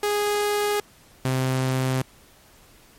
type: tone pair in turn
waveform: sawtooth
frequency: 413.8 / 130.34 Hz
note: G#4 / C3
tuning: -6 / -6 cents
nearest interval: octave + minor sixth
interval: 2000 cents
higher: first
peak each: -17 dBFS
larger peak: neither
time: 0.03-0.8 / 1.25-2.02 s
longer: neither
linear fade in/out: 2 ms
effects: pink hiss -53 dBFS RMS until 2.98 s + MP3 64 kbps